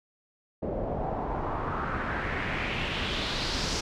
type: noise with low-pass filter sweep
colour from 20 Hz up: pink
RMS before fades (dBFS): -31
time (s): 0.62-3.81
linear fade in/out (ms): 10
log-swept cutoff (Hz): 530 to 5700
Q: 2.7
effects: none